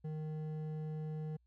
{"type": "tone with hard clipping", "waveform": "sine", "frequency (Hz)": 154.9, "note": "D#3", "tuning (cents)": -7, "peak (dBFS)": -40, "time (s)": [0.04, 1.37], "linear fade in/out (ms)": 10, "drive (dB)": 8, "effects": ["added 60 Hz sine -69 dBFS peak until 1.46 s"]}